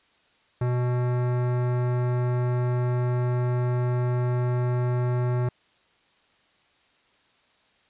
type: tone with hard clipping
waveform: sine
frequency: 123.47 Hz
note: B2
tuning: in tune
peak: -24 dBFS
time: 0.61-5.49 s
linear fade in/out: 5 ms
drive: 18 dB
effects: white hiss -63 dBFS RMS until 7.89 s + resampled to 8000 Hz